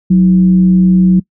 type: tone with frequency modulation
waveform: sine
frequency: 184.1 Hz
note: F#3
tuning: 8 cents flat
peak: -4 dBFS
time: 0.1-1.2 s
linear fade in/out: 10 ms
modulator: 139 Hz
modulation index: 0.31
effects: noise-tail reverb RT60 0.1 s tail -23 dB re dry + high-pass 60 Hz 12 dB/octave